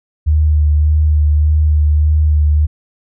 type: tone with vibrato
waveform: sine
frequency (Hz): 75.8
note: D#2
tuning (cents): -45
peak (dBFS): -8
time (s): 0.26-2.67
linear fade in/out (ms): 20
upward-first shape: sine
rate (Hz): 1.7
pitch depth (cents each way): 22
effects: none